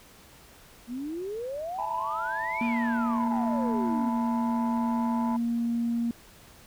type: exponential two-way sweep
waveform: sine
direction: up then down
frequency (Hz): 230 to 2448 to 230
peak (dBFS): -31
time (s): 0.87-4.14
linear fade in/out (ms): 50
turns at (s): 2.65
type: chord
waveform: sine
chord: E suspended fourth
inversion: none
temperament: equal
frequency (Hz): 659.3 / 880 / 987.8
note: E5 / A5 / B5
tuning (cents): 0 / 0 / 0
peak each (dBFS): -38 / -32 / -33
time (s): 1.78-5.37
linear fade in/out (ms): 10
type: tone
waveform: sine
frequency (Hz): 234.2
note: A#3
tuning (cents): +8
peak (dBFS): -24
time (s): 2.61-6.11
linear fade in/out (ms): 2
effects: tanh soft clip ceiling -19 dBFS + pink hiss -53 dBFS RMS until 6.66 s